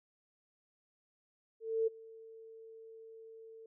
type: tone with ADSR envelope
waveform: sine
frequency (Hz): 448.1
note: A4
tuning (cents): +32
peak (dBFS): -27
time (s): 1.6-3.66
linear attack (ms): 270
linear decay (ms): 15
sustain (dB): -23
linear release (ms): 3
effects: none